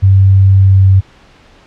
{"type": "tone with pitch glide", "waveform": "sine", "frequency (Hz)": [96.6, 95.77], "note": ["G2", "G2"], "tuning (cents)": [-25, -40], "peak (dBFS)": -3, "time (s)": [0.02, 1.01], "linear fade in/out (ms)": 20, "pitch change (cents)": -15, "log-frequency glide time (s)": [0.58, 0.87], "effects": ["pink hiss -43 dBFS RMS until 1.66 s", "low-pass 4000 Hz 12 dB/octave"]}